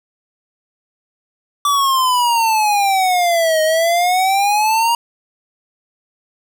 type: exponential two-way sweep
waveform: square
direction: down then up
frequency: 1163 to 622.3 to 947 Hz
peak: -13 dBFS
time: 1.65-4.95 s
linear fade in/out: 2 ms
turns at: 3.62 s
effects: none